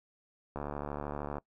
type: click train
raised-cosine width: 1 ms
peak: -23 dBFS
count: 61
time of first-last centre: 0.56-1.383 s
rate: 72.9 Hz
effects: noise-tail reverb RT60 0.1 s tail -23 dB re dry